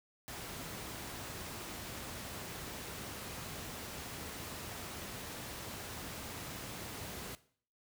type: noise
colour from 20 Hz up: pink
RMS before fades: -44 dBFS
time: 0.28-7.35 s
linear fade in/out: 0 ms
effects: noise-tail reverb RT60 0.5 s tail -17 dB re dry + high-pass 60 Hz 12 dB/octave